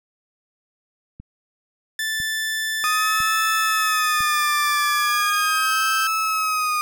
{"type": "click train", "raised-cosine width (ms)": 5, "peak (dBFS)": -25, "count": 4, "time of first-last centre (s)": [1.2, 4.206], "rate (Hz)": 0.998}
{"type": "tone with pitch glide", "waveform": "sawtooth", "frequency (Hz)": [1760, 1568], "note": ["A6", "G6"], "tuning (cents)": [0, 0], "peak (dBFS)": -19, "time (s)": [1.99, 6.07], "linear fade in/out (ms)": 2, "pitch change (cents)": -200, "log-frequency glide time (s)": [4.61, 5.73]}
{"type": "tone with vibrato", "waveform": "35% pulse", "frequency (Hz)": 1241, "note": "D#6", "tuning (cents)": -5, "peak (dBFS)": -18, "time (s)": [2.84, 6.81], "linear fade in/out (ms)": 0, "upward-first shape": "sine", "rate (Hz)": 0.39, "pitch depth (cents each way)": 87}
{"effects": []}